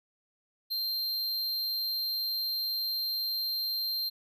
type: tone with amplitude modulation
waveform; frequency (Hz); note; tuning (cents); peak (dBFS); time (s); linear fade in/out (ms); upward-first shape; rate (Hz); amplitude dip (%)
square; 4166; C8; -8; -29; 0.7-4.1; 20; sine; 284; 25
effects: none